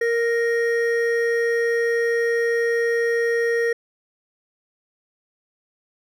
triangle tone pair together, 466.2 / 1864.7 Hz, A#4 / A#6, 0 / 0 cents, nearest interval 2 octaves, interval 2400 cents, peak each -17 / -23 dBFS, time 0.01-3.73 s, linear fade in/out 5 ms, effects none

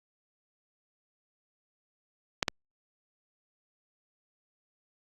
clicks, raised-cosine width 0.2 ms, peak -7 / -8 dBFS, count 2, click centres 2.428 / 2.482 s, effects Opus 48 kbps

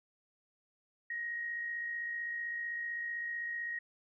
sine tone with amplitude modulation, 1882 Hz, A#6, 16 cents sharp, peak -34 dBFS, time 1.1-3.79 s, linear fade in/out 5 ms, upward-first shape sine, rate 55.7 Hz, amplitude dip 35%, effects none

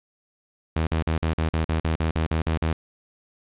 sawtooth tone bursts, 80.2 Hz, E2, 47 cents flat, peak -17 dBFS, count 13, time 0.76-2.73 s, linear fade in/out 5 ms, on 110 ms, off 45 ms, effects resampled to 8000 Hz + 8-bit

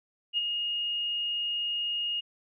sine tone with ADSR envelope, 2856 Hz, F7, 38 cents sharp, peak -23 dBFS, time 0.33-2.21 s, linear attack 46 ms, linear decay 23 ms, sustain -5 dB, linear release 17 ms, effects none

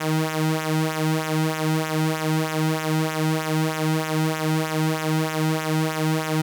sawtooth tone with flanger, 157.2 Hz, D#3, 18 cents sharp, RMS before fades -23 dBFS, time 0-6.42 s, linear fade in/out 10 ms, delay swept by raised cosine 0.21 to 1.81 ms, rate 3.2 Hz, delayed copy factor -0.75, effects none

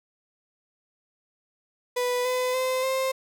35% pulse tone with pitch steps, 493.9 / 504.6 / 515.5 / 526.6 Hz, B4 / B4 / C5 / C5, 0 / +37 / -26 / +11 cents, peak -22 dBFS, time 1.96-3.12 s, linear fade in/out 10 ms, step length 290 ms, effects none

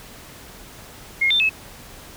sine tone with pitch steps, 2146 / 3573 / 2590 Hz, C7 / A7 / E7, +43 / +26 / -31 cents, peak -15 dBFS, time 1.21-1.495 s, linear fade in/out 10 ms, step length 95 ms, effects pink hiss -42 dBFS RMS until 2.16 s

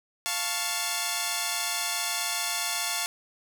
5% pulse chord, F augmented, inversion none, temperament equal, 698.5 / 880 / 1108.7 Hz, F5 / A5 / C#6, 0 / 0 / 0 cents, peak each -20 dBFS, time 0.26-3.06 s, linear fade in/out 0 ms, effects none

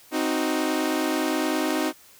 sawtooth chord, C diminished, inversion none, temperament equal, 261.6 / 311.1 / 370 Hz, C4 / Eb4 / Gb4, 0 / 0 / 0 cents, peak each -24 / -21 / -26 dBFS, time 0.11-1.93 s, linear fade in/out 50 ms, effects white hiss -52 dBFS RMS until 2.19 s

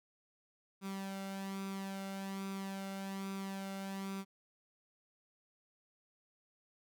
sawtooth tone with flanger, 194.4 Hz, G3, 14 cents flat, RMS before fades -42 dBFS, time 0.81-4.25 s, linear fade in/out 50 ms, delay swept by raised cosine 0.82 to 1.43 ms, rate 1.2 Hz, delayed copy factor +0.55, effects none

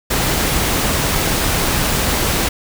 pink noise, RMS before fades -17 dBFS, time 0.1-2.49 s, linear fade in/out 10 ms, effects none

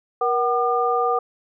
sine tone cluster, 475.9 / 752 / 1205 Hz, A#4 / F#5 / D6, +36 / +28 / +44 cents, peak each -22 dBFS, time 0.21-1.19 s, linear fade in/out 5 ms, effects none

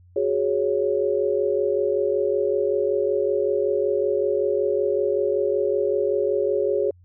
sine chord, F# suspended second, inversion none, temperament equal, 370 / 415.3 / 554.4 Hz, F#4 / G#4 / C#5, 0 / 0 / 0 cents, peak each -25 / -22 / -24 dBFS, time 0.16-6.91 s, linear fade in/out 5 ms, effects added 89 Hz sine -49 dBFS peak until 7.04 s

